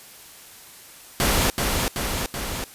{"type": "noise with echo", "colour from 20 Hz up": "pink", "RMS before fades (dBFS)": -20, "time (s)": [1.2, 1.5], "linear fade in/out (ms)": 0, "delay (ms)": 380, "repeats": 3, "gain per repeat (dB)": -3, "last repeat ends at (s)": 2.64, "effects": ["white hiss -45 dBFS RMS until 2.74 s", "resampled to 32000 Hz"]}